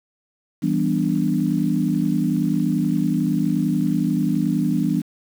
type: chord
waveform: sine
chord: E minor seventh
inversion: none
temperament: equal with one note detuned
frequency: 164.81 / 196 / 245.9 / 293.7 Hz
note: E3 / G3 / B3 / D4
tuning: 0 / 0 / -7 / 0 cents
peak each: -23 dBFS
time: 0.62-5.02 s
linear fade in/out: 20 ms
effects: 7-bit